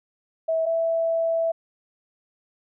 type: tone pair in turn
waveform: sine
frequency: 649 / 659.6 Hz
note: E5 / E5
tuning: -27 / +1 cents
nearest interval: unison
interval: 28 cents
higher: second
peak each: -20 dBFS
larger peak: neither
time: 0.48-0.66 / 0.66-1.52 s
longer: second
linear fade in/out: 10 ms
effects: none